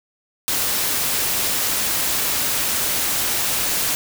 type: noise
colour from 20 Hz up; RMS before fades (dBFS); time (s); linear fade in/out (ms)
white; -21; 0.48-3.95; 0
effects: none